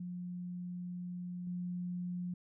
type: tone with level steps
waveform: sine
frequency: 178.1 Hz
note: F3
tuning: 34 cents sharp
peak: -39 / -36 dBFS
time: 0-2.34 s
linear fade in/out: 5 ms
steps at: 1.47 s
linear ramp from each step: 2 ms
effects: none